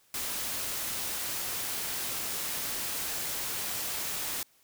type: noise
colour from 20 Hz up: white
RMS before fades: -34 dBFS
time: 0.14-4.43 s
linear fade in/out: 2 ms
effects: white hiss -65 dBFS RMS until 4.63 s